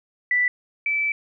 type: tone pair in turn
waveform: sine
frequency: 1975.5 / 2315 Hz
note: B6 / D7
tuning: 0 / -25 cents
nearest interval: minor third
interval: 275 cents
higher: second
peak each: -17 / -20 dBFS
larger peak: first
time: 0.31-0.48 / 0.86-1.12 s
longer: second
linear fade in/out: 2 ms
effects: none